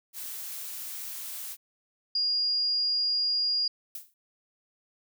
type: noise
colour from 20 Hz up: blue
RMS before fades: -38 dBFS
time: 0.13-1.57 s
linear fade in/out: 50 ms
type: tone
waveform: sine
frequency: 4843 Hz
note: D#8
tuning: 48 cents flat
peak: -24 dBFS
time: 2.15-3.68 s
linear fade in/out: 5 ms
type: noise with exponential decay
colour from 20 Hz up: violet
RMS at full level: -35 dBFS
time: 3.95-4.14 s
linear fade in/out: 2 ms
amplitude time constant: 41 ms
effects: none